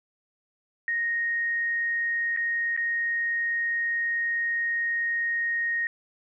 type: tone with dropouts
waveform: sine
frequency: 1864.7 Hz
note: A#6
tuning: in tune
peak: -24 dBFS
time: 0.88-5.87 s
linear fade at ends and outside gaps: 1 ms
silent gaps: 2.364-2.372 / 2.765-2.775 s
effects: none